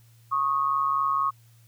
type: tone pair together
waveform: sine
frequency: 1101 / 1244.8 Hz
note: C#6 / D#6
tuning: -12 / 0 cents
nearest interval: major second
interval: 212 cents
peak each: -23 / -27 dBFS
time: 0.31-1.31 s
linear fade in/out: 20 ms
effects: added 115 Hz sine -53 dBFS peak until 1.67 s + white hiss -63 dBFS RMS until 1.67 s